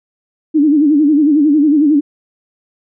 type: tone with vibrato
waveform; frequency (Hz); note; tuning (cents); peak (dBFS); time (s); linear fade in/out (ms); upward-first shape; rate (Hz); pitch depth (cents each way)
sine; 297.1; D4; +20; -7; 0.54-2.01; 20; sine; 11; 110
effects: none